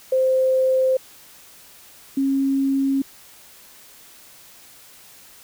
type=tone pair in turn; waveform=sine; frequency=521 / 272.1 Hz; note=C5 / C#4; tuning=-7 / -32 cents; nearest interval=major seventh; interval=1125 cents; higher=first; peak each=-15 / -17 dBFS; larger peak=first; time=0.12-0.97 / 2.17-3.02 s; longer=neither; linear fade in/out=5 ms; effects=white hiss -47 dBFS RMS until 5.43 s